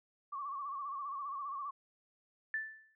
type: tone with vibrato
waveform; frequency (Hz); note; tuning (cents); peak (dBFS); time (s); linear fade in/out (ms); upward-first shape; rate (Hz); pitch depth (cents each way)
sine; 1124; C#6; +24; -38; 0.32-1.71; 10; sine; 15; 81
type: tone with exponential decay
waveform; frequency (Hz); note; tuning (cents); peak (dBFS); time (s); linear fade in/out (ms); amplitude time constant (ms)
sine; 1760; A6; 0; -31; 2.54-2.95; 1; 87
effects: none